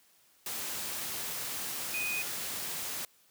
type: tone in noise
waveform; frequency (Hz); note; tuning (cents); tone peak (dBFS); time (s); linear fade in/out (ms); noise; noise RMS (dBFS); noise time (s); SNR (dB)
sine; 2489; D#7; 0; -32; 1.94-2.22; 2; white; -37; 0.46-3.05; +2
effects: white hiss -65 dBFS RMS until 3.3 s + high-pass 80 Hz 12 dB/octave